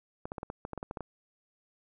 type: clicks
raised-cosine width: 1 ms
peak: -23 dBFS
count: 12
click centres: 0.255 / 0.319 / 0.382 / 0.431 / 0.501 / 0.651 / 0.733 / 0.777 / 0.829 / 0.911 / 0.972 / 1.007 s
effects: none